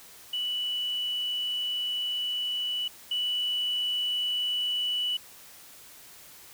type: tone pair in turn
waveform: sine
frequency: 2960 / 2960 Hz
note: F#7 / F#7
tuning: 0 / 0 cents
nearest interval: unison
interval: 0 cents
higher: neither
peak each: -27 / -25 dBFS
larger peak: second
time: 0.33-2.88 / 3.11-5.17 s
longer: first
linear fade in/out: 5 ms
effects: tanh soft clip ceiling -21 dBFS + white hiss -50 dBFS RMS until 6.53 s